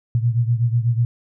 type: beating tone pair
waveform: sine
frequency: 116 / 124.1 Hz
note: A#2 / B2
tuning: -8 / +9 cents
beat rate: 8.1 Hz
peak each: -17 / -21 dBFS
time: 0.15-1.05 s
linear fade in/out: 0 ms
effects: none